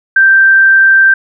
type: tone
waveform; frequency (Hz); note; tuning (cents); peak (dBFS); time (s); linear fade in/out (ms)
sine; 1568; G6; 0; -3; 0.16-1.14; 5
effects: none